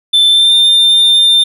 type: tone with pitch glide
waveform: triangle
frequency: 3536 to 3602 Hz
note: A7 to A7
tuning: +8 to +40 cents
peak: -4 dBFS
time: 0.13-1.44 s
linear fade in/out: 10 ms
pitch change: +32 cents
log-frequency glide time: 0.29-0.55 s
effects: none